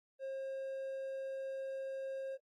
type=tone; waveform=triangle; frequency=536 Hz; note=C5; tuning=42 cents sharp; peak=-37 dBFS; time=0.19-2.38 s; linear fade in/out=50 ms; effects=AAC 32 kbps